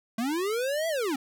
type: linear two-way sweep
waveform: square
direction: up then down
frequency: 216.6 to 670 to 251.6 Hz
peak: -27 dBFS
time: 0.18-1.16 s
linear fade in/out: 5 ms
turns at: 0.88 s
effects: none